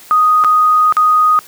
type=tone with dropouts; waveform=sine; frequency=1244.5 Hz; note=D#6; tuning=in tune; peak=-7 dBFS; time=0.11-1.39 s; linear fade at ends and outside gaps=0 ms; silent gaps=0.439-0.446 / 0.924-0.968 s; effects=white hiss -39 dBFS RMS until 1.47 s + high-pass 100 Hz 12 dB/octave